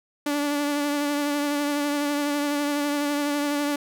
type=tone with vibrato; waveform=sawtooth; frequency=290 Hz; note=D4; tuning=22 cents flat; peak=-19 dBFS; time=0.26-3.76 s; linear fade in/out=5 ms; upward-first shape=triangle; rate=12 Hz; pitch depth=29 cents each way; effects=none